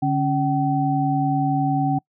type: tone cluster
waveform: sine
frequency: 145.6 / 276.3 / 764 Hz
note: D3 / C#4 / G5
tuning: -15 / -6 / -45 cents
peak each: -22 dBFS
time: 0.02-1.99 s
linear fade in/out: 10 ms
effects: noise-tail reverb RT60 0.1 s tail -26 dB re dry